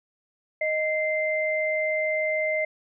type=tone pair together; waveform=sine; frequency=622.3 / 2084 Hz; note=D#5 / C7; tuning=0 / -7 cents; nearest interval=octave + major sixth; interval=2093 cents; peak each=-25 / -26 dBFS; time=0.61-2.65 s; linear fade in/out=5 ms; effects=none